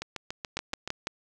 two click trains, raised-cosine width 0.2 ms, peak -17 / -13 dBFS, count 7 / 4, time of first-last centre 0.02-0.876 / 0.57-1.071 s, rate 7.01 / 5.99 Hz, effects none

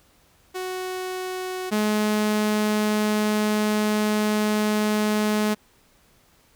sawtooth tone pair in turn, 370 / 212.1 Hz, F#4 / G#3, 0 / +37 cents, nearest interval minor seventh, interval 963 cents, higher first, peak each -24 / -16 dBFS, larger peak second, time 0.54-1.71 / 1.71-5.55 s, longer second, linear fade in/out 20 ms, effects pink hiss -59 dBFS RMS until 6.55 s

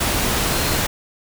sine tone in noise, 4186 Hz, C8, in tune, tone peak -31 dBFS, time 0.52-0.78 s, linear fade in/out 10 ms, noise pink, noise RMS -20 dBFS, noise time 0-0.87 s, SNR -14 dB, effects none

